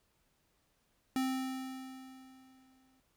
square tone with exponential decay, 261.6 Hz, C4, in tune, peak -30 dBFS, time 1.16-3 s, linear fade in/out 1 ms, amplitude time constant 400 ms, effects pink hiss -75 dBFS RMS until 3.16 s

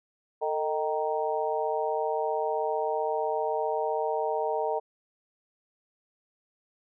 harmonic tone with a mistuned harmonic, 155.56 Hz, D#3, in tune, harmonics 3 / 4 / 5 / 6, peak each -30 / -31 / -32 / -33 dBFS, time 0.41-4.8 s, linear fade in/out 20 ms, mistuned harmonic 3, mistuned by -64 cents, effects none

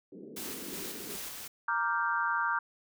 white band-pass noise, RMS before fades -46 dBFS, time 0.12-1.16 s, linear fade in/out 5 ms, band 170 to 450 Hz, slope 48 dB/octave
white noise with tremolo, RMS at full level -40 dBFS, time 0.36-1.48 s, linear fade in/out 10 ms, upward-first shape square, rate 2.7 Hz, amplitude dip 30%
sine chord, G minor seventh, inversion first, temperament equal, 932.3 / 1174.7 / 1396.9 / 1568 Hz, Bb5 / D6 / F6 / G6, 0 / 0 / 0 / 0 cents, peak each -33 dBFS, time 1.68-2.59 s, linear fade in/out 5 ms
effects none

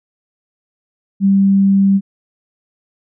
sine tone, 196 Hz, G3, in tune, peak -8 dBFS, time 1.2-2.01 s, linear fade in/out 50 ms, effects none

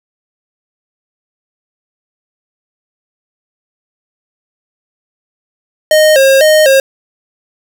square tone with vibrato, 577 Hz, D5, 31 cents flat, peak -5 dBFS, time 5.91-6.8 s, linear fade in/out 2 ms, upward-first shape square, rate 2 Hz, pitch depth 120 cents each way, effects none

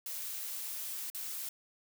blue noise with dropouts, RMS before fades -40 dBFS, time 0.06-1.49 s, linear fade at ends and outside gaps 2 ms, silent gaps 1.101-1.147 s, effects none

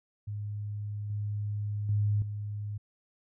sine tone with level steps, 103.83 Hz, G#2, in tune, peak -33 / -30 / -24 / -33 dBFS, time 0.27-2.78 s, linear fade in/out 10 ms, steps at 1.1 / 1.89 / 2.22 s, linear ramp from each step 2 ms, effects none

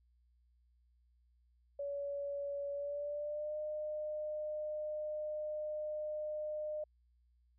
sine tone with pitch glide, 567 to 607.7 Hz, C#5 to D#5, +39 to -41 cents, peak -37 dBFS, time 1.79-6.84 s, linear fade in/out 5 ms, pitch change +120 cents, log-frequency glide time 2.72-3.57 s, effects added 60 Hz sine -68 dBFS peak until 7.58 s

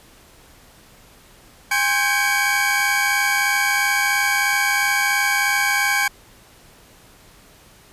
45% pulse tone cluster, 814 / 1058 / 1559 / 1642 / 2268 Hz, G#5 / C6 / G6 / G#6 / C#7, -35 / +19 / -10 / -20 / +39 cents, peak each -25 / -28 / -22 / -25 / -21 dBFS, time 1.71-6.08 s, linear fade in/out 5 ms, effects pink hiss -49 dBFS RMS until 7.92 s + resampled to 32000 Hz

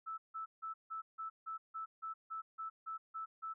sine tone bursts, 1314 Hz, E6, 6 cents flat, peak -40 dBFS, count 13, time 0.06-3.54 s, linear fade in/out 20 ms, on 120 ms, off 160 ms, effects none

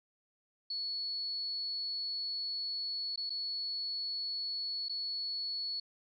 sine tone with dropouts, 4400 Hz, C#8, 14 cents flat, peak -34 dBFS, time 0.7-5.8 s, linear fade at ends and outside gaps 5 ms, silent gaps 3.16-3.175 / 3.296-3.302 / 4.885-4.894 s, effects MP3 64 kbps

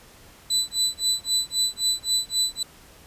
30% pulse tone with tremolo, 3989 Hz, B7, 17 cents sharp, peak -16 dBFS, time 0.5-2.63 s, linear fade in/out 5 ms, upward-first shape sine, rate 3.8 Hz, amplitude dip 100%, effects pink hiss -50 dBFS RMS until 3.06 s + resampled to 32000 Hz

